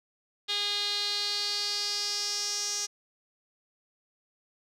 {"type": "tone with band-pass filter sweep", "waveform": "sawtooth", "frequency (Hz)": 410, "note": "G#4", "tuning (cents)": -22, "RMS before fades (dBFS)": -31, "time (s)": [0.48, 2.87], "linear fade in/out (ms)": 20, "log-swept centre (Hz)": [3700, 5900], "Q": 5.2, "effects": []}